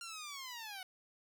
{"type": "linear sweep", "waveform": "10% pulse", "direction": "down", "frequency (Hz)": [1396.9, 731], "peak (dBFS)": -36, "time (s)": [0.01, 0.83], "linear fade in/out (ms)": 2, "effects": []}